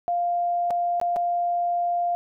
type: tone with dropouts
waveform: sine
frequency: 698.5 Hz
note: F5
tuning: in tune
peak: -21 dBFS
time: 0.08-2.15 s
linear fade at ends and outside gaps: 0 ms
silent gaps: 0.705-0.708 / 1-1.014 / 1.161-1.166 s
effects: none